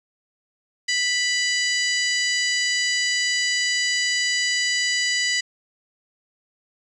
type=harmonic tone with a mistuned harmonic; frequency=987.8 Hz; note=B5; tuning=in tune; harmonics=2 / 3 / 4 / 5 / 6 / 7 / 8; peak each=-23 / -28 / -32 / -26 / -33 / -30 / -34 dBFS; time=0.88-5.41 s; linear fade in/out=10 ms; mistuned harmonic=5; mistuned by=-35 cents; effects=9-bit